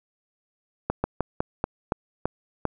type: slowing click train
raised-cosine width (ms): 1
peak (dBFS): -9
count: 8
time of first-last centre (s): 0.9-2.653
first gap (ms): 140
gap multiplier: 1.19
effects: none